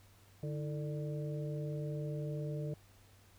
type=harmonic tone with a mistuned harmonic; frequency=148.5 Hz; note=D3; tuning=20 cents sharp; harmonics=1 / 2 / 3 / 4; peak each=-37 / -47 / -45 / -47 dBFS; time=0.43-2.74 s; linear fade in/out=2 ms; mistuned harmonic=2; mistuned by=+150 cents; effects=added 98 Hz sine -62 dBFS peak until 3.38 s + pink hiss -65 dBFS RMS until 3.38 s